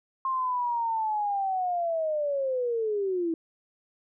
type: linear sweep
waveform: sine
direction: down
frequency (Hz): 1065 to 321.2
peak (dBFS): -25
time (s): 0.25-3.34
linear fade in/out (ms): 2
effects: none